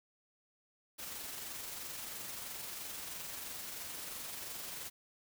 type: noise with amplitude modulation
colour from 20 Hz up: white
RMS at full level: -43 dBFS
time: 0.98-4.9 s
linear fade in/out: 20 ms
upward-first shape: sine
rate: 23 Hz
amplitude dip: 30%
effects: none